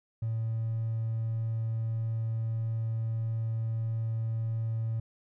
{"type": "tone with hard clipping", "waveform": "triangle", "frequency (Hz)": 112.7, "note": "A2", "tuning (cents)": 42, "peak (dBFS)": -29, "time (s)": [0.22, 5], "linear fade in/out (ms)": 5, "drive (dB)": 4, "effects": []}